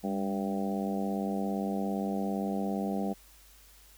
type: harmonic tone with a mistuned harmonic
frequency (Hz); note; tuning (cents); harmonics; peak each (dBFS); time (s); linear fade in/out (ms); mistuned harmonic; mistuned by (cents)
97.5; G2; -9; 2 / 3 / 4 / 5 / 6 / 7 / 8; -31 / -38 / -40 / -40 / -43 / -40 / -40; 0.03-3.14; 20; 2; +45
effects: added 50 Hz sine -58 dBFS peak until 3.97 s + white hiss -58 dBFS RMS until 3.97 s